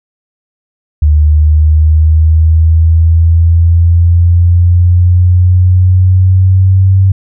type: linear sweep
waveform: sine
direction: up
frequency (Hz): 75 to 96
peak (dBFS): -3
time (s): 1.02-7.12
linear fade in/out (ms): 5
effects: none